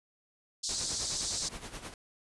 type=band-pass noise; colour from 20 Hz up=pink; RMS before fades=-35 dBFS; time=0.63-1.49 s; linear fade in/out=10 ms; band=4000 to 8600 Hz; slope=48 dB/octave
type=noise with tremolo; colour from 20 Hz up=pink; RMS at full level=-41 dBFS; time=0.69-1.94 s; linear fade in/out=2 ms; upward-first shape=sine; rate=9.6 Hz; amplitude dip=70%
effects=resampled to 24000 Hz